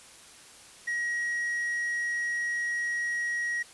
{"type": "tone", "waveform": "triangle", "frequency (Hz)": 1900, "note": "A#6", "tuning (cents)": 33, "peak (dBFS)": -26, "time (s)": [0.87, 3.63], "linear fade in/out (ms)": 10, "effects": ["white hiss -51 dBFS RMS until 3.73 s", "resampled to 24000 Hz"]}